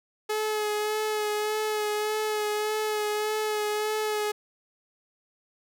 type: tone with vibrato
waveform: sawtooth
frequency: 425.6 Hz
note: G#4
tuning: 42 cents sharp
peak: -22 dBFS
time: 0.29-4.32 s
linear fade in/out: 10 ms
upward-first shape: sine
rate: 1.7 Hz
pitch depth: 22 cents each way
effects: none